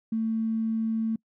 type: tone with tanh clipping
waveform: triangle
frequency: 223.3 Hz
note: A3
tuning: 26 cents sharp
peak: -24 dBFS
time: 0.12-1.16 s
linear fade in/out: 5 ms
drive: 3 dB
effects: noise-tail reverb RT60 0.1 s tail -26 dB re dry